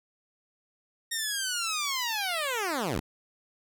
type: linear sweep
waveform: 10% pulse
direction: down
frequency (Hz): 1864.7 to 48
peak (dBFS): -20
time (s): 1.11-3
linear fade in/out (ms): 10
effects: none